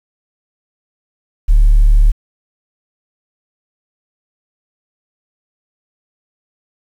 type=tone; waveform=sine; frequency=36.76 Hz; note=D1; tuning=2 cents sharp; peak=-3 dBFS; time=1.48-2.12 s; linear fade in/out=20 ms; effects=tanh soft clip ceiling -3 dBFS + 7-bit